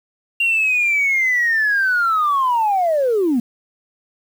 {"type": "linear sweep", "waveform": "sine", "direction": "down", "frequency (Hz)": [2782, 223.4], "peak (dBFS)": -13, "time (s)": [0.4, 3.4], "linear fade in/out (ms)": 5, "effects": ["tanh soft clip ceiling -10 dBFS", "7-bit"]}